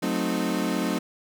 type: chord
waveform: 35% pulse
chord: F# diminished seventh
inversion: none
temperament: equal with one note detuned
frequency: 183.83 / 220 / 261.6 / 311.1 Hz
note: F#3 / A3 / C4 / Eb4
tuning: -11 / 0 / 0 / 0 cents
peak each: -28 dBFS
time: 0.02-0.99 s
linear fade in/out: 10 ms
effects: none